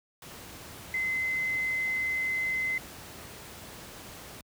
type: tone in noise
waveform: sine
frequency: 2053 Hz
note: C7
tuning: 33 cents flat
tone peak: -27 dBFS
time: 0.94-2.78 s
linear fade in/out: 2 ms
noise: pink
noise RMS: -45 dBFS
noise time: 0.22-4.41 s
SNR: +15 dB
effects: high-pass 60 Hz 12 dB/octave